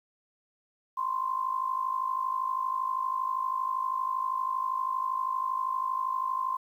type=tone with amplitude modulation; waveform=sine; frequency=1044 Hz; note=C6; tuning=4 cents flat; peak=-24 dBFS; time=0.97-6.57 s; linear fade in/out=10 ms; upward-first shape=sine; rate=52.6 Hz; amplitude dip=75%; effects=10-bit